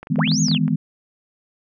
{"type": "clicks", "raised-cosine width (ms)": 0.5, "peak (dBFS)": -21, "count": 10, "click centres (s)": [0.03, 0.071, 0.159, 0.191, 0.276, 0.317, 0.484, 0.515, 0.547, 0.68]}
{"type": "chord", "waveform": "sine", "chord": "E major seventh", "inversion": "third", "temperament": "equal with one note detuned", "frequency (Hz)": [155.56, 164.81, 207.7, 248.7], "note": ["D#3", "E3", "G#3", "B3"], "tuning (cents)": [0, 0, 0, 12], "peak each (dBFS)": -22, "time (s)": [0.1, 0.76], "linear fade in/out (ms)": 10}
{"type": "linear two-way sweep", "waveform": "sine", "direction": "up then down", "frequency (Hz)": [314.3, 6890, 2493], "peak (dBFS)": -21, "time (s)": [0.18, 0.58], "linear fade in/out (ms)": 5, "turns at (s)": 0.41}
{"effects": []}